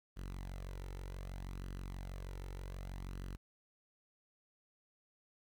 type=tone with flanger; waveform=sawtooth; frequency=46.25 Hz; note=F#1; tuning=in tune; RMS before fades=-45 dBFS; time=0.16-3.37 s; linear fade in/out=20 ms; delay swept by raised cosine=0.65 to 2.25 ms; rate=0.65 Hz; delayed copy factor=+0.5; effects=12-bit